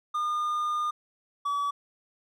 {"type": "tone pair in turn", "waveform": "triangle", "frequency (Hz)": [1214, 1142.8], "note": ["D#6", "D6"], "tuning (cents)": [-43, -48], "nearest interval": "minor second", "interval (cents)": 105, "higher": "first", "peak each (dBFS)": [-24, -24], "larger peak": "neither", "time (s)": [[0.14, 0.91], [1.45, 1.71]], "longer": "first", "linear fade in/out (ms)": 10, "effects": []}